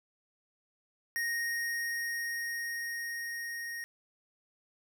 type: tone with level ramp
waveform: square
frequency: 1864.7 Hz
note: A#6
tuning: in tune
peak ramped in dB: -31 to -38 dBFS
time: 1.16-3.84 s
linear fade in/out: 0 ms
effects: none